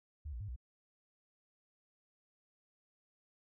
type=tone with pitch steps; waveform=sine; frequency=74.4 / 59 / 102.8 / 61.5 Hz; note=D2 / A#1 / G#2 / B1; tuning=+23 / +22 / -17 / -7 cents; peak=-40 dBFS; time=0.25-0.562 s; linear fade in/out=10 ms; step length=78 ms; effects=none